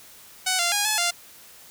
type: tone with pitch steps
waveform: 5% pulse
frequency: 746 / 693 / 820 / 857 / 696 Hz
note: F#5 / F5 / G#5 / A5 / F5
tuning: +14 / -14 / -22 / -46 / -6 cents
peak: -9 dBFS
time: 0.46-1.11 s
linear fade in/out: 10 ms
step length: 130 ms
effects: white hiss -48 dBFS RMS until 1.7 s